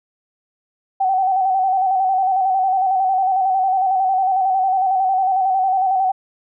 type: tone with vibrato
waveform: sine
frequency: 760 Hz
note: F#5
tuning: 46 cents sharp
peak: -14 dBFS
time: 1-6.12 s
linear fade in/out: 10 ms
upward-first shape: square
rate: 11 Hz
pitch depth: 40 cents each way
effects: none